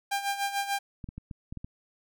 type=tone with tremolo; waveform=sawtooth; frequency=798 Hz; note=G5; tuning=31 cents sharp; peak=-22 dBFS; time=0.11-0.79 s; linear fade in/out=10 ms; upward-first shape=sine; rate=6.8 Hz; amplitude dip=70%
type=clicks; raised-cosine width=5 ms; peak=-26 dBFS; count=7; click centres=1.042 / 1.089 / 1.18 / 1.312 / 1.525 / 1.573 / 1.645 s
effects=none